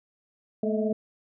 sine tone cluster, 214.2 / 231.6 / 434 / 631 / 656 Hz, A3 / A#3 / A4 / D#5 / E5, -46 / -11 / -24 / +24 / -9 cents, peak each -27 / -35 / -28 / -33 / -35 dBFS, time 0.63-0.93 s, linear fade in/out 5 ms, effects none

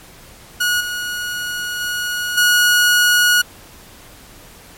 sawtooth tone with level steps, 1453 Hz, F#6, 32 cents flat, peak -11 / -18 / -16 / -7 dBFS, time 0.6-3.42 s, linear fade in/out 10 ms, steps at 0.8 / 1.8 / 2.37 s, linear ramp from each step 10 ms, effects pink hiss -42 dBFS RMS until 4.77 s + MP3 64 kbps

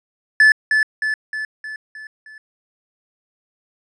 triangle tone with echo, 1736 Hz, A6, 24 cents flat, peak -6 dBFS, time 0.4-0.52 s, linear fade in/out 2 ms, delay 310 ms, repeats 6, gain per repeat -5 dB, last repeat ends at 2.38 s, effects resampled to 24000 Hz

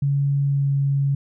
sine tone with pitch glide, 140.5 to 139.29 Hz, C#3 to C#3, +24 to +9 cents, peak -17 dBFS, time 0.02-1.15 s, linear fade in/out 5 ms, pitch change -15 cents, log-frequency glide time 0.44-0.7 s, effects none

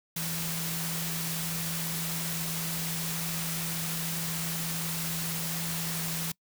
sine tone in noise, 164.81 Hz, E3, in tune, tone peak -35 dBFS, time 0.16-6.32 s, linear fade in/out 5 ms, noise white, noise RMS -34 dBFS, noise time 0.16-6.32 s, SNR -4 dB, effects noise-tail reverb RT60 0.1 s tail -25 dB re dry

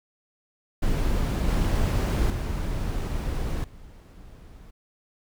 brown noise with level steps, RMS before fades -24 / -22 / -28 / -46 dBFS, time 0.82-4.71 s, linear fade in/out 10 ms, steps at 1.48 / 2.3 / 3.64 s, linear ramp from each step 2 ms, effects none

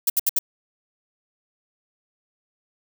violet noise bursts, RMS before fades -19 dBFS, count 4, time 0.07-0.39 s, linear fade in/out 5 ms, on 29 ms, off 68 ms, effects none

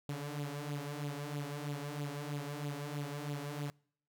sawtooth tone with flanger, 145.1 Hz, D3, 21 cents flat, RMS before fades -40 dBFS, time 0.09-3.7 s, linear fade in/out 0 ms, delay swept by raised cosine 0.26 to 5.16 ms, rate 3.1 Hz, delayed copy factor +0.65, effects noise-tail reverb RT60 0.6 s tail -26 dB re dry

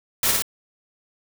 white noise with echo, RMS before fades -20 dBFS, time 0.23-0.31 s, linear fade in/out 2 ms, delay 56 ms, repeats 2, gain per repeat -2 dB, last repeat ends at 0.422 s, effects none

